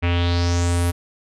square tone with low-pass filter sweep, 86.8 Hz, F2, 10 cents flat, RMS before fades -19 dBFS, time 0.02-0.92 s, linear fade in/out 20 ms, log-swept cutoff 2400 to 12000 Hz, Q 3.8, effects none

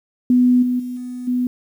sine tone with level steps, 248.5 Hz, B3, 11 cents sharp, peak -10 / -16 / -24 / -26 / -16 dBFS, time 0.3-1.47 s, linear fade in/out 2 ms, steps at 0.62 / 0.79 / 0.96 / 1.27 s, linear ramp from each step 10 ms, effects 8-bit

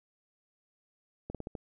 slowing click train, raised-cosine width 2 ms, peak -25 dBFS, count 5, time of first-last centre 1.3-1.552 s, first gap 47 ms, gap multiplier 1.2, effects none

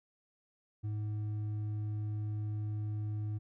sine tone with hard clipping, 105.9 Hz, G#2, 34 cents sharp, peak -35 dBFS, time 0.83-3.39 s, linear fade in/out 20 ms, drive 4 dB, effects none

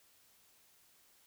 silence, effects white hiss -67 dBFS RMS until 1.26 s

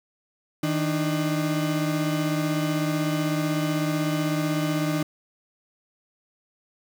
35% pulse tone pair together, 158 / 300 Hz, D#3 / D4, +27 / +37 cents, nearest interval major seventh, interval 1110 cents, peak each -24 dBFS, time 0.63-5.03 s, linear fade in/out 5 ms, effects none

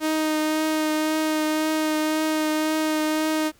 sawtooth tone with vibrato, 310.8 Hz, D#4, 2 cents flat, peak -17 dBFS, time 0-3.52 s, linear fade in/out 50 ms, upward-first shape triangle, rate 1.9 Hz, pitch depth 16 cents each way, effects pink hiss -58 dBFS RMS until 3.59 s

